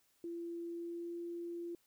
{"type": "tone with pitch glide", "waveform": "sine", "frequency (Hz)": [340, 343], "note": ["F4", "F4"], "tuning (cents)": [-46, -31], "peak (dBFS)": -40, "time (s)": [0.24, 1.75], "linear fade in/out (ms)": 2, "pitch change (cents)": 15, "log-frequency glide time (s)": [0.7, 1.18], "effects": ["white hiss -74 dBFS RMS until 1.86 s"]}